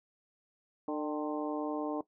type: harmonic tone with a mistuned harmonic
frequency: 150.2 Hz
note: D3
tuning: 39 cents sharp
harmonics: 2 / 3 / 4 / 5 / 6 / 7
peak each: -34 / -38 / -40 / -42 / -44 / -45 dBFS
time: 0.88-2.01 s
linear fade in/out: 2 ms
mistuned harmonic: 5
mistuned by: +56 cents
effects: noise-tail reverb RT60 0.1 s tail -17 dB re dry